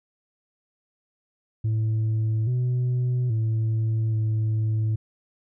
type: tone with pitch steps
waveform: sine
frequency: 110.1 / 124.5 / 111.1 / 109.4 Hz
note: A2 / B2 / A2 / A2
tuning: +2 / +14 / +17 / -9 cents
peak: -18 dBFS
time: 1.64-4.96 s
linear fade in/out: 10 ms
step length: 830 ms
effects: tanh soft clip ceiling -20 dBFS